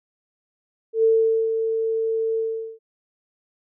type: tone with ADSR envelope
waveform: sine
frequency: 447.9 Hz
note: A4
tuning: 31 cents sharp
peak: -13 dBFS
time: 0.93-2.79 s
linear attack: 110 ms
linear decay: 450 ms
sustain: -7 dB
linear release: 410 ms
effects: none